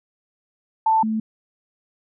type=tone pair in turn; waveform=sine; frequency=885 / 219.5 Hz; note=A5 / A3; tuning=+10 / -4 cents; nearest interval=2 octaves; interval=2414 cents; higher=first; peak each=-14 / -20 dBFS; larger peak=first; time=0.86-1.03 / 1.03-1.2 s; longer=neither; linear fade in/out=5 ms; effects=none